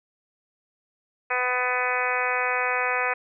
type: harmonic tone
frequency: 250 Hz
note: B3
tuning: 21 cents sharp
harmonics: 2 / 3 / 4 / 5 / 6 / 7 / 8 / 9 / 10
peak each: -31 / -31 / -31 / -31 / -31 / -31 / -31 / -31 / -31 dBFS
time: 1.3-3.14 s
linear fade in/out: 10 ms
effects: none